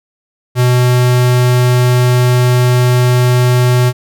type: tone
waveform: square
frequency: 124.3 Hz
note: B2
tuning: 12 cents sharp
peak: -8 dBFS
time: 0.55-3.93 s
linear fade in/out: 50 ms
effects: none